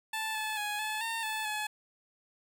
15% pulse tone with pitch steps, 878 / 866 / 834 / 862 / 910 / 871 / 851 Hz, A5 / A5 / G#5 / A5 / A#5 / A5 / G#5, -4 / -28 / +7 / -36 / -42 / -18 / +42 cents, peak -26 dBFS, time 0.13-1.67 s, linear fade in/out 5 ms, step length 220 ms, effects none

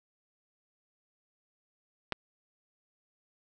clicks, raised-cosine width 0.3 ms, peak -14 / -28 dBFS, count 2, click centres 2.123 / 2.128 s, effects none

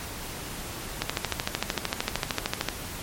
click train, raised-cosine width 0.2 ms, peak -7 dBFS, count 23, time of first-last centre 1.02-2.687 s, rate 13.2 Hz, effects pink hiss -37 dBFS RMS until 3.02 s + MP3 64 kbps

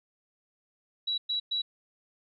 sine tone bursts, 3907 Hz, B7, 19 cents flat, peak -27 dBFS, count 3, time 1.07-1.62 s, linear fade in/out 10 ms, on 110 ms, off 110 ms, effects none

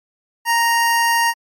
25% pulse tone, 932.3 Hz, A#5, in tune, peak -10 dBFS, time 0.45-1.34 s, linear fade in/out 50 ms, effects MP3 64 kbps

